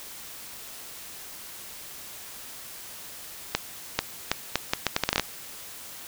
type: accelerating click train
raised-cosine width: 0.2 ms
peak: -4 dBFS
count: 13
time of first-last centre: 3.55-5.197 s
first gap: 440 ms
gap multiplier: 0.74
effects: white hiss -42 dBFS RMS until 6.07 s